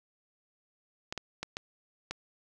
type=clicks; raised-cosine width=0.2 ms; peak=-18 dBFS; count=5; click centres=1.125 / 1.177 / 1.43 / 1.569 / 2.11 s; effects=none